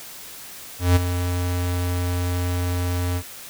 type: tone with ADSR envelope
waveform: square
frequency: 88.9 Hz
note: F2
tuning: 31 cents sharp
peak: -12 dBFS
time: 0.79-3.23 s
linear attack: 170 ms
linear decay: 18 ms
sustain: -10 dB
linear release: 63 ms
effects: white hiss -39 dBFS RMS until 3.49 s